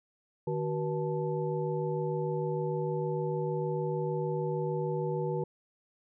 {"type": "tone cluster", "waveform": "sine", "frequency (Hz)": [153.4, 375.3, 481.9, 875], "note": ["D#3", "F#4", "B4", "A5"], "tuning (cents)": [-24, 25, -43, -10], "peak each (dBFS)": [-33, -34, -34, -40], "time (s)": [0.47, 5.44], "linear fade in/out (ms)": 5, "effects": []}